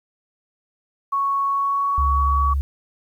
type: tone with pitch glide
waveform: sine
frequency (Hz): 1108.7 to 1132.7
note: C#6 to C#6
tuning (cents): 0 to +37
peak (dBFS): -18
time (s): 1.12-2.54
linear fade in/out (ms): 10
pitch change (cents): +37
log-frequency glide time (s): 1.46-2.42
type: tone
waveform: sine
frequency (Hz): 69.3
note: C#2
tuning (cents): 0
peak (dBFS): -18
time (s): 1.98-2.61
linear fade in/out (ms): 0
effects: 9-bit